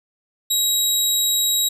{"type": "tone", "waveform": "20% pulse", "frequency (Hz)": 3835, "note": "A#7", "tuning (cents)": 48, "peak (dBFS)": -11, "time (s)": [0.5, 1.69], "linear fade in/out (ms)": 10, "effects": []}